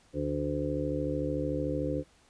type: harmonic tone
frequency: 73.42 Hz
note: D2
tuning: in tune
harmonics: 1 / 2 / 4 / 5 / 6 / 7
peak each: -38 / -36 / -33 / -39 / -39 / -34 dBFS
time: 0.13-2.04 s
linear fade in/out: 50 ms
effects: pink hiss -63 dBFS RMS until 2.29 s + resampled to 22050 Hz